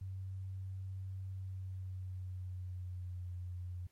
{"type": "tone with pitch glide", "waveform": "sine", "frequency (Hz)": [94.9, 89.57], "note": ["F#2", "F2"], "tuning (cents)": [44, 44], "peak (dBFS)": -40, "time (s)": [0.01, 3.87], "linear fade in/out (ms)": 5, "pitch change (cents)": -100, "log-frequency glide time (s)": [1.31, 3.25], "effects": ["pink hiss -75 dBFS RMS until 3.91 s", "MP3 64 kbps"]}